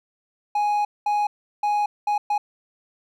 triangle tone bursts at uneven times, 830.6 Hz, G#5, in tune, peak -17 dBFS, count 5, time 0.55-0.85 / 1.06-1.27 / 1.63-1.86 / 2.07-2.18 / 2.3-2.38 s, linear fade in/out 5 ms, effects none

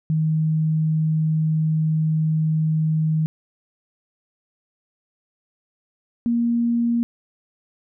sine tone pair in turn, 157.2 / 235.5 Hz, D#3 / A#3, +18 / +18 cents, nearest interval perfect fifth, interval 700 cents, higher second, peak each -17 dBFS, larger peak neither, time 0.1-3.26 / 6.26-7.03 s, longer first, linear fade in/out 0 ms, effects none

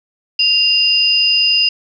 sine tone pair together, 2794 / 4965 Hz, F7 / D#8, 0 / -5 cents, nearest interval minor seventh, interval 995 cents, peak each -13 dBFS, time 0.39-1.69 s, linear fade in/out 5 ms, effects none

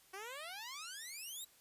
10% pulse exponential sweep, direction up, 370 to 3935 Hz, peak -37 dBFS, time 0.13-1.45 s, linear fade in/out 10 ms, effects white hiss -66 dBFS RMS until 1.6 s + resampled to 32000 Hz

